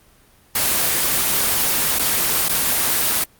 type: noise with dropouts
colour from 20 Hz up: white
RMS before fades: -18 dBFS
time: 0.55-3.24 s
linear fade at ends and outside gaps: 5 ms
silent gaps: 1.989-1.993 / 2.486-2.493 s
effects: pink hiss -53 dBFS RMS until 3.39 s + Opus 24 kbps